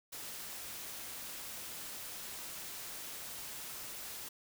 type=noise; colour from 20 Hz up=white; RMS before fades=-45 dBFS; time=0.12-4.29 s; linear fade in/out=10 ms; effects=none